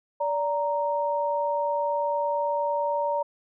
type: tone pair together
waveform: sine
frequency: 580.1 / 931 Hz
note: D5 / A#5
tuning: -21 / -2 cents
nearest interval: minor sixth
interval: 819 cents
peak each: -26 dBFS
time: 0.2-3.23 s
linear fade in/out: 10 ms
effects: none